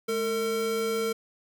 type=tone pair together; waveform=square; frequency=212 / 452.8 Hz; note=G#3 / A4; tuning=+36 / +50 cents; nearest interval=octave + minor second; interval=1314 cents; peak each=-36 / -27 dBFS; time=0.08-1.13 s; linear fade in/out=10 ms; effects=none